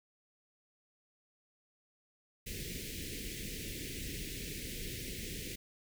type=band-stop noise; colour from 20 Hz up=pink; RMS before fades=-42 dBFS; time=2.46-5.56 s; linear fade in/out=10 ms; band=480 to 1900 Hz; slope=48 dB/octave; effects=none